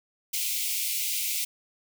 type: high-pass noise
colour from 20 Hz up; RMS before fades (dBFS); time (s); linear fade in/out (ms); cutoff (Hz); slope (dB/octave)
white; -29; 0.33-1.45; 10; 2100; 96
effects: none